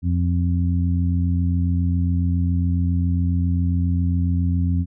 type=harmonic tone; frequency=87.31 Hz; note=F2; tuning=in tune; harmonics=1 / 2 / 3; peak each=-18 / -24 / -27 dBFS; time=0.02-4.86 s; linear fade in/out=50 ms; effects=none